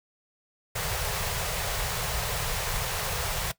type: band-stop noise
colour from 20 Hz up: pink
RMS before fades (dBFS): -30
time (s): 0.75-3.52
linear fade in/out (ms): 10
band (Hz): 170 to 420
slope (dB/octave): 48
effects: noise-tail reverb RT60 0.1 s tail -18 dB re dry